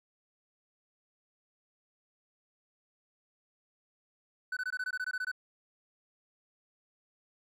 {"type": "tone bursts", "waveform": "triangle", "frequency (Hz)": 1500, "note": "F#6", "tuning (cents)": 23, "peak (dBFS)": -30, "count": 12, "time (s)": [4.52, 5.316], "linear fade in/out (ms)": 5, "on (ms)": 48, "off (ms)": 20, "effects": []}